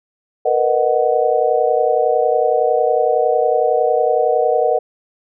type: chord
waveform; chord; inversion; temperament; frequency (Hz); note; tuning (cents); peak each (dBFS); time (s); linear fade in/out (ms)
sine; B major seventh; third; just; 463 / 493.9 / 617.4 / 740.8; A#4 / B4 / D#5 / F#5; -12 / 0 / -14 / +2; -18; 0.45-4.79; 10
effects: none